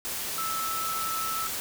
sine tone in noise, 1313 Hz, E6, 7 cents flat, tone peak -30 dBFS, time 0.38-1.47 s, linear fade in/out 0 ms, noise white, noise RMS -33 dBFS, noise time 0.05-1.6 s, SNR 0 dB, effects none

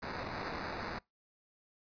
white noise with sample-and-hold, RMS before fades -40 dBFS, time 0.02-0.99 s, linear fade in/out 10 ms, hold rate 3150 Hz, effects noise-tail reverb RT60 0.2 s tail -25 dB re dry + resampled to 11025 Hz

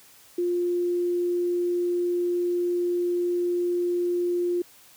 sine tone, 351.7 Hz, F4, 12 cents sharp, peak -22 dBFS, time 0.38-4.62 s, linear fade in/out 5 ms, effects white hiss -53 dBFS RMS until 4.96 s + high-pass 60 Hz 12 dB/octave

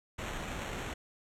pink noise with sample-and-hold, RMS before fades -39 dBFS, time 0.18-0.94 s, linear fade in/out 10 ms, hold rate 4900 Hz, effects low-pass 10000 Hz 12 dB/octave

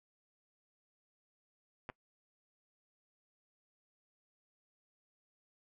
clicks, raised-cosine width 0.5 ms, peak -28 dBFS, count 2, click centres 1.891 / 1.899 s, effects noise-tail reverb RT60 0.1 s tail -23 dB re dry

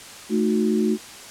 sine chord, D# diminished, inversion second, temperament equal with one note detuned, 220 / 311.1 / 366.8 Hz, A3 / D#4 / F#4, 0 / 0 / -15 cents, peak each -20 / -25 / -23 dBFS, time 0.29-0.98 s, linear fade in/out 50 ms, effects white hiss -40 dBFS RMS until 1.3 s + low-pass 9000 Hz 12 dB/octave

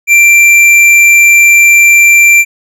sine tone with hard clipping, 2358 Hz, D7, 6 cents sharp, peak -3 dBFS, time 0.07-2.45 s, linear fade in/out 50 ms, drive 9 dB, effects none

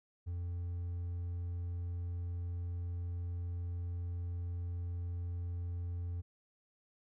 triangle tone with hard clipping, 87.31 Hz, F2, in tune, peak -37 dBFS, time 0.26-6.22 s, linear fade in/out 20 ms, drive 5 dB, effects none

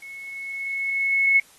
sine tone with level ramp, 2193 Hz, C#7, 19 cents flat, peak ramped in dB -37 to -14 dBFS, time 0.02-1.4 s, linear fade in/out 5 ms, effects white hiss -53 dBFS RMS until 1.58 s + AAC 32 kbps

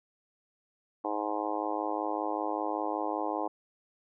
harmonic tone, 105.2 Hz, G#2, 23 cents sharp, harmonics 3 / 4 / 5 / 6 / 7 / 8 / 9 / 10, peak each -36 / -40 / -38 / -40 / -37 / -36 / -40 / -40 dBFS, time 1.04-3.48 s, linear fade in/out 10 ms, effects none

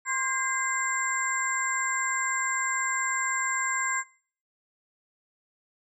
sine tone cluster, 1051 / 1607 / 2068 / 7420 Hz, C6 / G6 / C7 / A#8, +7 / +43 / -21 / -9 cents, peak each -31 dBFS, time 0.05-4.04 s, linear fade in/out 50 ms, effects noise-tail reverb RT60 0.5 s tail -23 dB re dry

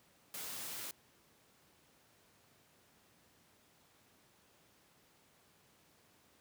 white noise, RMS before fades -44 dBFS, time 0.34-0.91 s, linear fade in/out 2 ms, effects pink hiss -68 dBFS RMS until 6.4 s + high-pass 100 Hz 12 dB/octave

